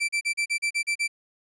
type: tone bursts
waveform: 40% pulse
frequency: 2338 Hz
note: D7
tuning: 8 cents flat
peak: -22 dBFS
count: 9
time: 0-1.079 s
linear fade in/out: 20 ms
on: 87 ms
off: 37 ms
effects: resampled to 22050 Hz